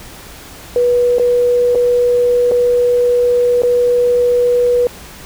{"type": "tone with dropouts", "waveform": "sine", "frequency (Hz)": 487.4, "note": "B4", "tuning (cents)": -23, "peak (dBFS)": -9, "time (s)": [0.76, 4.87], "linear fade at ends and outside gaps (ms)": 1, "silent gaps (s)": [[1.184, 1.196], [1.749, 1.755], [2.513, 2.518], [3.62, 3.634]], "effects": ["added 60 Hz sine -44 dBFS peak until 5.25 s", "pink hiss -35 dBFS RMS until 5.25 s"]}